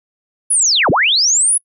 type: linear two-way sweep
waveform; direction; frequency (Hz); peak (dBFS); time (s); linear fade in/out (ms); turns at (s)
sine; down then up; 10548 to 97 to 10548; -10; 0.5-1.58; 10; 0.9
effects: noise-tail reverb RT60 0.1 s tail -26 dB re dry